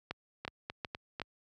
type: two click trains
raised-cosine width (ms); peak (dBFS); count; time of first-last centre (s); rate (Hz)
0.3; -20 / -22; 4 / 4; 0.11-1.217 / 0.45-1.198; 2.71 / 4.01
effects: high-pass 60 Hz 12 dB/octave